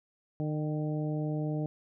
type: harmonic tone with a mistuned harmonic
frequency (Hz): 152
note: D#3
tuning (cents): -40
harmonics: 1 / 2 / 3 / 4 / 5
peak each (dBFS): -31 / -35 / -41 / -41 / -47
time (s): 0.4-1.66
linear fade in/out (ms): 0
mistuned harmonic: 5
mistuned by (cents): +32
effects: none